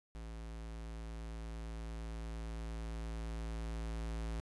square tone with level ramp, 55.7 Hz, A1, 22 cents sharp, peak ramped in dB -45 to -38 dBFS, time 0.15-4.4 s, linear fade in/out 0 ms, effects resampled to 24000 Hz

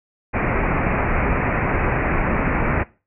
pink low-pass noise, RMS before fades -20 dBFS, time 0.33-2.84 s, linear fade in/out 20 ms, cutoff 2500 Hz, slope 96 dB/octave, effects noise-tail reverb RT60 0.3 s tail -19 dB re dry

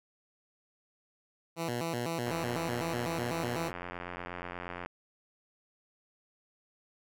10% pulse tone with vibrato, 141.5 Hz, C#3, 36 cents sharp, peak -24 dBFS, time 1.56-3.72 s, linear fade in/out 50 ms, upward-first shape square, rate 4 Hz, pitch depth 280 cents each way
click train, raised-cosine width 0.5 ms, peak -24 dBFS, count 230, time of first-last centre 2.27-4.86 s, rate 88.4 Hz
effects none

